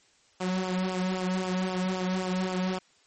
sawtooth tone with flanger, 185 Hz, F#3, in tune, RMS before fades -29 dBFS, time 0.4-2.79 s, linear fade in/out 10 ms, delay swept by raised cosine 0.48 to 2.88 ms, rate 3.8 Hz, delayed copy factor -0.65, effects white hiss -63 dBFS RMS until 3.06 s + MP3 32 kbps

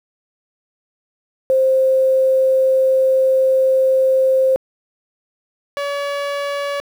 sine / sawtooth tone pair in turn, 526 / 568.5 Hz, C5 / C#5, +9 / +44 cents, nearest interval minor second, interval 135 cents, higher second, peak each -11 / -16 dBFS, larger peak first, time 1.5-4.56 / 5.77-6.8 s, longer first, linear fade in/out 0 ms, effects low-pass 4000 Hz 12 dB/octave + 7-bit

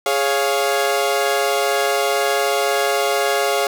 sawtooth chord, Db major, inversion second, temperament equal, 415.3 / 554.4 / 698.5 Hz, Ab4 / Db5 / F5, 0 / 0 / 0 cents, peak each -17 dBFS, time 0.06-3.67 s, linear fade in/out 2 ms, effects none

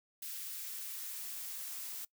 blue noise with high-pass filter sweep, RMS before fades -43 dBFS, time 0.22-2.05 s, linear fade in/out 5 ms, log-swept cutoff 1700 to 530 Hz, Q 0.9, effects noise-tail reverb RT60 0.1 s tail -22 dB re dry

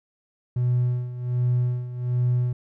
triangle tone with tremolo, 123.47 Hz, B2, in tune, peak -15 dBFS, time 0.56-2.53 s, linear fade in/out 5 ms, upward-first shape sine, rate 1.3 Hz, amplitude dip 80%, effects tanh soft clip ceiling -14 dBFS

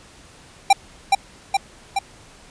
square tone with echo, 790 Hz, G5, 13 cents sharp, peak -9 dBFS, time 0.7-0.73 s, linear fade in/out 5 ms, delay 420 ms, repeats 3, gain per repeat -3 dB, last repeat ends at 1.99 s, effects pink hiss -47 dBFS RMS until 2.5 s + resampled to 22050 Hz

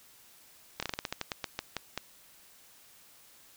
slowing click train, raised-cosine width 0.2 ms, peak -15 dBFS, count 14, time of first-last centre 0.8-1.976 s, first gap 26 ms, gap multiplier 1.19, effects white hiss -58 dBFS RMS until 3.56 s

